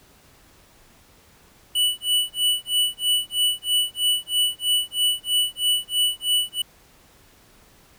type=tone with tremolo; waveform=square; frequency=2960 Hz; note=F#7; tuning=in tune; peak=-17 dBFS; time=1.75-6.62 s; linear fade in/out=5 ms; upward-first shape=sine; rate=3.1 Hz; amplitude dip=100%; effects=pink hiss -54 dBFS RMS until 7.98 s